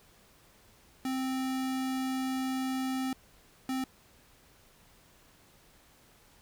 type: tone bursts at uneven times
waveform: square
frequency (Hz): 261.6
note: C4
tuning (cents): 0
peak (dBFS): -31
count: 2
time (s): 1.05-3.13 / 3.69-3.84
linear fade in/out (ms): 2
effects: pink hiss -61 dBFS RMS until 6.41 s